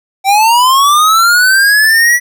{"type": "linear sweep", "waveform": "square", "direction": "up", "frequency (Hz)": [763, 1956], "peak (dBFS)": -6, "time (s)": [0.24, 2.2], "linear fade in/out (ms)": 50, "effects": []}